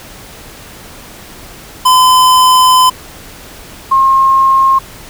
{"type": "tone pair in turn", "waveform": ["square", "sine"], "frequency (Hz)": [1019, 1071.2], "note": ["C6", "C6"], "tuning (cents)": [-46, 40], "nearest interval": "minor second", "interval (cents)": 86, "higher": "second", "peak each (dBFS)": -5, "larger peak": "neither", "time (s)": [[1.85, 2.9], [3.91, 4.79]], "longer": "first", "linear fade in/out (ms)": 10, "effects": ["pink hiss -33 dBFS RMS until 5.09 s"]}